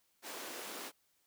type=high-pass noise; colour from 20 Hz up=pink; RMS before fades=-45 dBFS; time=0.22-0.92 s; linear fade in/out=50 ms; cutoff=280 Hz; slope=24 dB/octave; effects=white hiss -75 dBFS RMS until 1.26 s